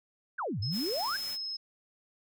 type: exponential two-way sweep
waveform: sine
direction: down then up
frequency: 1712 to 92.5 to 1712 Hz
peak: -31 dBFS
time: 0.38-1.17 s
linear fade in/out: 10 ms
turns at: 0.6 s
type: tone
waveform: sine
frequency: 5170 Hz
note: E8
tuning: 34 cents flat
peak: -34 dBFS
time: 0.62-1.57 s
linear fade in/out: 10 ms
type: noise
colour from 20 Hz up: white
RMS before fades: -44 dBFS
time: 0.71-1.38 s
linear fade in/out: 50 ms
effects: none